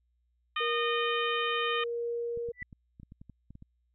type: harmonic tone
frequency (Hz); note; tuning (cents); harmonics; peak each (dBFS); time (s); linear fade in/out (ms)
613; D#5; -26; 2 / 3 / 4 / 5 / 6; -32 / -36 / -36 / -35 / -41; 0.56-1.84; 5
type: tone with tremolo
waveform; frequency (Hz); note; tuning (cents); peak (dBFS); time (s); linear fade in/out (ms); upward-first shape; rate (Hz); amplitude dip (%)
sine; 471.2; A#4; +19; -30; 0.6-2.52; 10; triangle; 0.84; 35
type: clicks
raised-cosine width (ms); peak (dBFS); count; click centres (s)
5; -36; 12; 2.374 / 2.488 / 2.623 / 2.728 / 2.999 / 3.032 / 3.121 / 3.215 / 3.297 / 3.506 / 3.554 / 3.624
type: tone with exponential growth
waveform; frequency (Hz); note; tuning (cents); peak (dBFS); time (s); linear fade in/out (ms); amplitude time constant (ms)
sine; 1975.5; B6; 0; -32; 2.53-2.63; 2; 20
effects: added 60 Hz sine -70 dBFS peak until 3.94 s